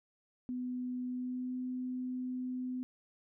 sine tone with pitch glide, 250 to 253.2 Hz, B3 to B3, +21 to +43 cents, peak -35 dBFS, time 0.49-2.83 s, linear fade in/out 0 ms, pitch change +22 cents, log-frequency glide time 1.07-1.57 s, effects none

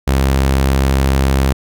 sawtooth tone, 67.2 Hz, C2, 47 cents sharp, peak -7 dBFS, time 0.07-1.53 s, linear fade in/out 10 ms, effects none

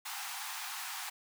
pink high-pass noise, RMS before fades -41 dBFS, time 0.05-1.1 s, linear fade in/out 10 ms, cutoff 750 Hz, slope 96 dB/octave, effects none

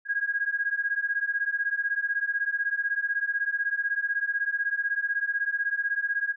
sine beating tone pair, 1631 / 1647 Hz, G#6 / G#6, -32 / -15 cents, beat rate 16 Hz, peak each -28 dBFS, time 0.05-6.36 s, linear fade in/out 50 ms, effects none

